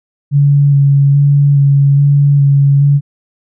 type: tone with vibrato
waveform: sine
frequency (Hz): 141.3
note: C#3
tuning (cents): +34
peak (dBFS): -5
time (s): 0.31-3.01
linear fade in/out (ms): 50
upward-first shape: square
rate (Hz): 1.2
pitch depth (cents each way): 14
effects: none